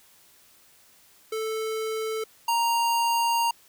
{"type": "tone pair in turn", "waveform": "square", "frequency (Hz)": [440, 932.3], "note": ["A4", "A#5"], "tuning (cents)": [0, 0], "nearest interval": "octave + minor second", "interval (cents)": 1300, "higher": "second", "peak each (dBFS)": [-28, -22], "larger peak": "second", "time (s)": [[1.32, 2.24], [2.48, 3.51]], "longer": "second", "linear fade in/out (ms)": 5, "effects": ["white hiss -57 dBFS RMS until 3.68 s"]}